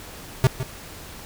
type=tone with echo; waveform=square; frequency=130 Hz; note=C3; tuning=11 cents flat; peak=-13 dBFS; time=0.44-0.47 s; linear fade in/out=0 ms; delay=160 ms; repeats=1; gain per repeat=-12 dB; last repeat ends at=0.63 s; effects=pink hiss -40 dBFS RMS until 1.25 s